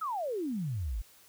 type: exponential sweep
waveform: sine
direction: down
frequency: 1349 to 45.19 Hz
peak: -31 dBFS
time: 0.01-1.02 s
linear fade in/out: 10 ms
effects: white hiss -59 dBFS RMS until 1.28 s